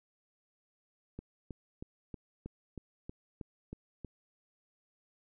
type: click train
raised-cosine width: 3 ms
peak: -29 dBFS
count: 10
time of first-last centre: 1.19-4.047 s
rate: 3.15 Hz
effects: none